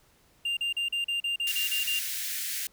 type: tone bursts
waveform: triangle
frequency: 2794 Hz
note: F7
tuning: in tune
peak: -25 dBFS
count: 10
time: 0.45-1.992 s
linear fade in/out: 5 ms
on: 120 ms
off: 38 ms
type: high-pass noise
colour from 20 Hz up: white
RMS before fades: -33 dBFS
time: 1.47-2.67 s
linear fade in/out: 2 ms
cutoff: 1600 Hz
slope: 48 dB/octave
effects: pink hiss -63 dBFS RMS until 2.72 s